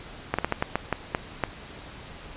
slowing click train, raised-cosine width 0.5 ms, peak -8 dBFS, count 9, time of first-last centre 0.34-1.437 s, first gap 46 ms, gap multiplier 1.3, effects pink hiss -43 dBFS RMS until 2.36 s + resampled to 8000 Hz

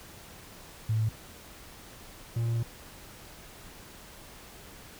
sine / triangle tone pair in turn, 110 / 116.12 Hz, A2 / A#2, 0 / -6 cents, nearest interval minor second, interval 94 cents, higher second, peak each -24 dBFS, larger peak neither, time 0.89-1.09 / 2.36-2.63 s, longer second, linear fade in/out 5 ms, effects pink hiss -49 dBFS RMS until 4.99 s

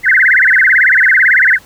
sine tone with vibrato, 1782 Hz, A6, 22 cents sharp, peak -5 dBFS, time 0.03-1.59 s, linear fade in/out 50 ms, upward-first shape sine, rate 18 Hz, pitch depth 300 cents each way, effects pink hiss -42 dBFS RMS until 1.65 s

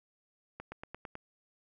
accelerating click train, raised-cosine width 0.5 ms, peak -27 dBFS, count 6, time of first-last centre 0.6-1.154 s, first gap 120 ms, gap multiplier 0.96, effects none

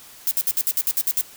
violet noise bursts, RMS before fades -20 dBFS, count 10, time 0.27-1.211 s, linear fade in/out 0 ms, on 41 ms, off 59 ms, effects white hiss -45 dBFS RMS until 1.36 s

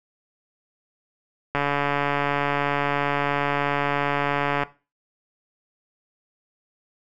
click train, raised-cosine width 0.5 ms, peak -8 dBFS, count 442, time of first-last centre 1.55-4.634 s, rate 143 Hz, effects noise-tail reverb RT60 0.3 s tail -17 dB re dry

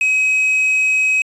triangle tone with quantisation, 2541 Hz, D#7, 36 cents sharp, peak -11 dBFS, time 0.01-1.22 s, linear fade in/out 2 ms, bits 6, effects resampled to 24000 Hz

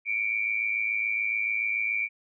sine tone pair together, 2258 / 2365 Hz, C#7 / D7, +31 / +12 cents, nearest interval minor second, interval 81 cents, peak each -29 / -27 dBFS, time 0.05-2.09 s, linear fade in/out 50 ms, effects none

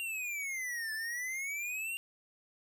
square exponential two-way sweep, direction down then up, 2794 to 1737 to 2794 Hz, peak -36 dBFS, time 0-1.97 s, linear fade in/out 0 ms, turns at 0.93 s, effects none

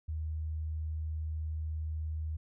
sine tone, 78.3 Hz, D#2, 11 cents sharp, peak -33 dBFS, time 0.08-2.37 s, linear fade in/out 10 ms, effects none

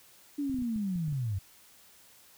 sine linear sweep, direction down, 293.7 to 90 Hz, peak -29 dBFS, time 0.38-1.39 s, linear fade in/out 10 ms
clicks, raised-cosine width 5 ms, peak -33 dBFS, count 8, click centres 0.497 / 0.544 / 0.588 / 0.621 / 0.76 / 0.958 / 1.082 / 1.126 s
effects white hiss -58 dBFS RMS until 2.37 s

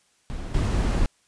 brown noise with level steps, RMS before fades -32 / -22 dBFS, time 0.3-1.06 s, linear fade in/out 0 ms, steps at 0.54 s, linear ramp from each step 5 ms, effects white hiss -64 dBFS RMS until 1.27 s + resampled to 22050 Hz

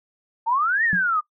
sine exponential two-way sweep, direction up then down, 880 to 1905 to 1198 Hz, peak -18 dBFS, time 0.46-1.21 s, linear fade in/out 20 ms, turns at 0.84 s
sine tone with exponential decay, 181.5 Hz, F#3, 33 cents flat, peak -19 dBFS, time 0.93-1.08 s, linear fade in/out 0 ms, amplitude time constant 32 ms
effects noise-tail reverb RT60 0.1 s tail -18 dB re dry

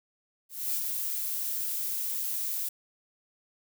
violet noise with ADSR envelope, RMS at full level -29 dBFS, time 0.49-2.69 s, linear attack 250 ms, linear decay 64 ms, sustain -3 dB, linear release 6 ms, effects none

